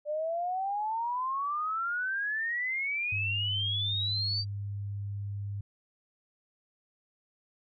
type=exponential sweep; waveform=sine; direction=up; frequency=587.3 to 4690 Hz; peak=-29 dBFS; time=0.05-4.45 s; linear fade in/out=50 ms
type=tone; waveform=sine; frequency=100.9 Hz; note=G#2; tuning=49 cents flat; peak=-33 dBFS; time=3.12-5.61 s; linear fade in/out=5 ms
effects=none